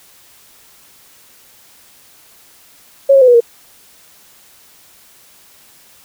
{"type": "tone with pitch steps", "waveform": "sine", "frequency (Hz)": [550, 542, 508, 486, 468.1], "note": ["C#5", "C#5", "B4", "B4", "A#4"], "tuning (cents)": [-14, -39, 49, -28, 7], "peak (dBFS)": -4, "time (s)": [3.09, 3.405], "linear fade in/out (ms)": 10, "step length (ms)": 63, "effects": ["white hiss -46 dBFS RMS until 6.04 s"]}